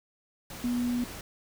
sine tone in noise, 243.4 Hz, B3, 25 cents flat, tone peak -26 dBFS, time 0.64-1.04 s, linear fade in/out 2 ms, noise pink, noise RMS -42 dBFS, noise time 0.5-1.21 s, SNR +13 dB, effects none

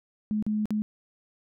sine tone with dropouts, 212.7 Hz, G#3, 42 cents sharp, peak -24 dBFS, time 0.31-0.82 s, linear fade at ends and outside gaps 0 ms, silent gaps 0.425-0.465 / 0.656-0.706 s, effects none

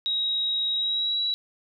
sine tone with pitch glide, 3811 to 3909 Hz, A#7 to B7, +38 to -19 cents, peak -23 dBFS, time 0.06-1.34 s, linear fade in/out 0 ms, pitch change +43 cents, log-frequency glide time 0.73-1.22 s, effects none

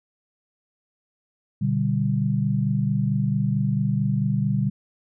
sine chord, G major, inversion first, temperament just, 122.5 / 147 / 196 Hz, B2 / D3 / G3, -14 / +2 / 0 cents, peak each -24 dBFS, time 1.61-4.7 s, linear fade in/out 10 ms, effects none

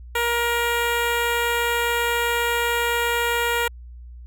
10% pulse tone with notch filter, 472.4 Hz, A#4, 23 cents sharp, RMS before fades -22 dBFS, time 0.15-3.68 s, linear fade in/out 5 ms, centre 5900 Hz, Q 1.8, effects added 60 Hz sine -37 dBFS peak until 4.26 s

